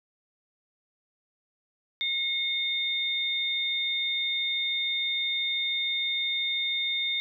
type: tone pair together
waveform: sine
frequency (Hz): 2160 / 3633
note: C#7 / A#7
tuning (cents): -45 / -45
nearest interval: major sixth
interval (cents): 900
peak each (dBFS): -31 / -27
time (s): 2.01-7.2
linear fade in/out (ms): 0
effects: none